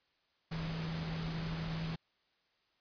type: tone in noise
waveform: sine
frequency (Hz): 162.3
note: E3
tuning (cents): -27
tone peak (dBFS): -37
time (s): 0.51-1.96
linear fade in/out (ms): 10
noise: pink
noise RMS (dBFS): -43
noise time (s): 0.51-1.96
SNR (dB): +3
effects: white hiss -75 dBFS RMS until 2.8 s + resampled to 11025 Hz

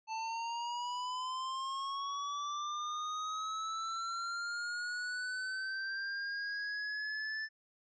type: linear sweep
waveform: square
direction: up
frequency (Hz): 880 to 1760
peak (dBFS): -37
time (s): 0.07-7.49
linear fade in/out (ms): 50
effects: resampled to 16000 Hz

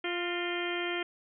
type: harmonic tone with a mistuned harmonic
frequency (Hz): 349.2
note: F4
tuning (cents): 0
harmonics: 1 / 2 / 3 / 4 / 5 / 6 / 7 / 8 / 9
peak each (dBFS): -34 / -40 / -46 / -40 / -41 / -39 / -41 / -46 / -40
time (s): 0.04-1.03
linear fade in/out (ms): 5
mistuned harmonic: 5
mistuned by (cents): +43
effects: none

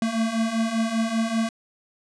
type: beating tone pair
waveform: square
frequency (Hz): 222 / 227.1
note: A3 / A#3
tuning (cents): +16 / -45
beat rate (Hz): 5.1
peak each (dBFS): -28 / -24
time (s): 0.02-1.49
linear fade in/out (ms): 2
effects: resampled to 22050 Hz

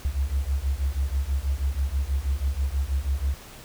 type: beating tone pair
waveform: sine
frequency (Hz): 65.41 / 71.61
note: C2 / D2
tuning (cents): 0 / -43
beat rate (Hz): 6.2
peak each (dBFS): -25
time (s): 0.05-3.34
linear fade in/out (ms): 0
effects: tanh soft clip ceiling -16 dBFS + pink hiss -45 dBFS RMS until 3.64 s

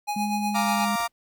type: tone with tremolo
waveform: square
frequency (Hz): 830.6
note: G#5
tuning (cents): 0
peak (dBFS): -25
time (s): 0.07-0.86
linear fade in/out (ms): 20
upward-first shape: sine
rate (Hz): 8.2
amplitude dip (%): 55
type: tone with pitch glide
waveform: sine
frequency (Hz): 207.7 to 206.4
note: G#3 to G#3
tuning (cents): 0 to -10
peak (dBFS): -26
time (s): 0.16-0.96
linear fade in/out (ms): 5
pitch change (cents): -10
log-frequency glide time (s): 0.32-0.71
type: chord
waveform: 35% pulse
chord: Bb major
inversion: second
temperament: equal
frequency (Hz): 698.5 / 932.3 / 1174.7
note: F5 / Bb5 / D6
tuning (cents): 0 / 0 / 0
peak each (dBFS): -27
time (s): 0.54-1.08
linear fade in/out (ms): 20
type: noise with exponential decay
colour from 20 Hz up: pink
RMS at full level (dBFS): -39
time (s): 1-1.12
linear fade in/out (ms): 0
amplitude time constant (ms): 26
effects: none

